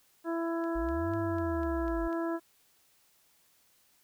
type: harmonic tone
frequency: 333.1 Hz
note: E4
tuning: 18 cents sharp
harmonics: 1 / 2 / 3 / 4 / 5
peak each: -31 / -37 / -41 / -43 / -45 dBFS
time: 0.24-2.4 s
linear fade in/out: 50 ms
type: click train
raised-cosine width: 0.2 ms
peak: -36 dBFS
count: 7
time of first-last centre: 0.64-2.129 s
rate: 4.03 Hz
type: linear two-way sweep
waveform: sine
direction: up then down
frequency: 46.24 to 104.3 to 46.24 Hz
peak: -35 dBFS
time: 0.75-2.08 s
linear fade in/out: 10 ms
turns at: 1.16 s
effects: white hiss -67 dBFS RMS until 4.03 s